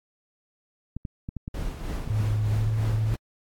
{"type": "clicks", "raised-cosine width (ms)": 5, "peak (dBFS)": -20, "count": 8, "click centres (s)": [0.966, 1.052, 1.289, 1.367, 1.479, 1.909, 2.076, 2.204]}
{"type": "noise with tremolo", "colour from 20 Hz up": "brown", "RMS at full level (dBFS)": -30, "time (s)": [1.54, 3.16], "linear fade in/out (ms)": 5, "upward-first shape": "sine", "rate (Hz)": 3.2, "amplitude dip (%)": 50}
{"type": "tone with pitch glide", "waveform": "sine", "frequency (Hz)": [106.6, 109.47], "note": ["G#2", "A2"], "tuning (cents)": [46, -8], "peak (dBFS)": -22, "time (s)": [2.1, 3.14], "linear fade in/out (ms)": 0, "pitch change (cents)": 46, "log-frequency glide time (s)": [2.54, 2.7]}
{"effects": ["AAC 64 kbps"]}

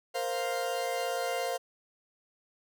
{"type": "chord", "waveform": "40% pulse", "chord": "Bb suspended second", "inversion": "none", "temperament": "equal", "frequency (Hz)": [466.2, 523.3, 698.5], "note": ["Bb4", "C5", "F5"], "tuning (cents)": [0, 0, 0], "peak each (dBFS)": [-36, -33, -33], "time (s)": [0.14, 1.58], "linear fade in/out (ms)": 20, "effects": []}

